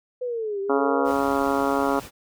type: linear two-way sweep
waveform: sine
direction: down then up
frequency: 507 to 388.8 to 507 Hz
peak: -25 dBFS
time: 0.21-1.12 s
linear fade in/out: 10 ms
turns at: 0.61 s
type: harmonic tone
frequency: 138.59 Hz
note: C#3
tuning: in tune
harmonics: 2 / 3 / 4 / 5 / 6 / 7 / 8 / 9 / 10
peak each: -25 / -27 / -28 / -29 / -30 / -30 / -31 / -32 / -32 dBFS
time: 0.69-2 s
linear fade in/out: 10 ms
type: noise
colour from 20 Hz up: pink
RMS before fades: -40 dBFS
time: 1.04-2.11 s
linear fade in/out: 50 ms
effects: none